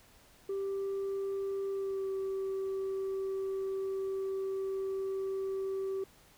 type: tone with pitch glide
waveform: sine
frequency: 392 to 385.9 Hz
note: G4 to G4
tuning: 0 to -27 cents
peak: -30 dBFS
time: 0.49-6.04 s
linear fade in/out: 5 ms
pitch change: -27 cents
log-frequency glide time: 1.72-2.08 s
effects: tanh soft clip ceiling -31 dBFS + pink hiss -61 dBFS RMS until 6.37 s